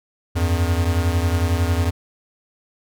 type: beating tone pair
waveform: square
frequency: 84 / 95 Hz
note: E2 / F#2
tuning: +33 / +46 cents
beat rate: 11 Hz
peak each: -19 / -23 dBFS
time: 0.35-1.91 s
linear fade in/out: 20 ms
effects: none